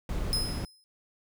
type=noise; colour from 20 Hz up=brown; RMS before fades=-32 dBFS; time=0.09-0.65 s; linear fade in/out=2 ms
type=tone with exponential decay; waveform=sawtooth; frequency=5100 Hz; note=D#8; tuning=42 cents sharp; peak=-22 dBFS; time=0.33-0.84 s; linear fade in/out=0 ms; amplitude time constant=110 ms
effects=none